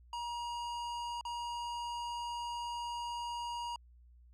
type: tone with dropouts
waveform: square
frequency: 951 Hz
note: A#5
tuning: 34 cents sharp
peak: -38 dBFS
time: 0.13-3.76 s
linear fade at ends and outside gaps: 2 ms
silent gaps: 1.211-1.251 s
effects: added 60 Hz sine -57 dBFS peak until 4.33 s + low-pass 7000 Hz 12 dB/octave